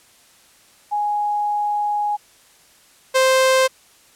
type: tone pair in turn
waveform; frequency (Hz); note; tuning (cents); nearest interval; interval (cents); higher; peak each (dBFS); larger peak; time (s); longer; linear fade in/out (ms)
sine / sawtooth; 830.6 / 523.2; G#5 / C5; 0 / 0; minor sixth; 800; first; -18 / -9; second; 0.91-2.17 / 3.14-3.68; first; 20
effects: white hiss -52 dBFS RMS until 4.15 s + low-pass 11000 Hz 12 dB/octave